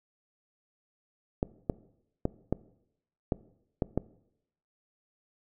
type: clicks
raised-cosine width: 2 ms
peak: -13 dBFS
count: 7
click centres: 1.429 / 1.698 / 2.254 / 2.526 / 3.322 / 3.822 / 3.976 s
effects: noise-tail reverb RT60 0.8 s tail -20 dB re dry